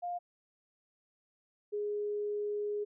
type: tone pair in turn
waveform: sine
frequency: 705 / 415 Hz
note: F5 / G#4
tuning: +16 / -1 cents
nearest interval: major sixth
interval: 917 cents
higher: first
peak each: -34 / -32 dBFS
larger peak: second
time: 0.02-0.19 / 1.72-2.85 s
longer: second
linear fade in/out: 20 ms
effects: none